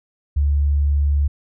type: tone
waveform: sine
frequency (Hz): 71.9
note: D2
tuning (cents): -36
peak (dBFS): -14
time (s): 0.36-1.28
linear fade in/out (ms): 10
effects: none